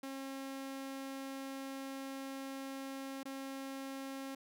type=tone with dropouts; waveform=sawtooth; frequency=270 Hz; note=C#4; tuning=45 cents flat; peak=-38 dBFS; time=0.03-4.35 s; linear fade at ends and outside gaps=5 ms; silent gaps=3.232-3.254 s; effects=none